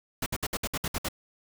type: noise bursts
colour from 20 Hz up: pink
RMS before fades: -30 dBFS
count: 9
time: 0.22-1.086 s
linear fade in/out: 5 ms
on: 42 ms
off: 61 ms
effects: none